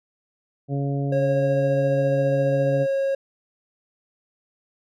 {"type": "harmonic tone", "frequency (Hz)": 139.9, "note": "C#3", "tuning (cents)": 16, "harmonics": [1, 2, 3, 4, 5], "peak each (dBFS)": [-23, -29, -33, -35, -37], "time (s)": [0.68, 2.87], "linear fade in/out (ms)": 50}
{"type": "tone", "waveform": "triangle", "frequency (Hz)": 545, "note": "C#5", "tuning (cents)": -29, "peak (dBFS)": -18, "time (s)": [1.12, 3.15], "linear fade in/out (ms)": 5}
{"effects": []}